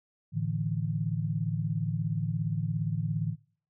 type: chord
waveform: sine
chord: A suspended fourth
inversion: none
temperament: equal with one note detuned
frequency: 110 / 147.6 / 164.81 Hz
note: A2 / D3 / E3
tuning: 0 / +9 / 0 cents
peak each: -32 dBFS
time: 0.32-3.36 s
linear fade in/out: 50 ms
effects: noise-tail reverb RT60 0.5 s tail -23 dB re dry